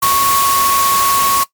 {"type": "tone in noise", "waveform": "sine", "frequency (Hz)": 1105, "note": "C#6", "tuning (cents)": -6, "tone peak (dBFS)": -12, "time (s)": [0.02, 1.44], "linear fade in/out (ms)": 10, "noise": "white", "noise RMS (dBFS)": -17, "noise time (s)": [0.02, 1.44], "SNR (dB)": 2, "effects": ["noise-tail reverb RT60 0.1 s tail -17 dB re dry", "MP3 96 kbps"]}